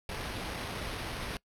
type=noise with sample-and-hold; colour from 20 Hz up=pink; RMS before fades=-38 dBFS; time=0.09-1.37 s; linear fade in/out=2 ms; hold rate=7350 Hz; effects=noise-tail reverb RT60 0.1 s tail -23 dB re dry + low-pass 12000 Hz 12 dB/octave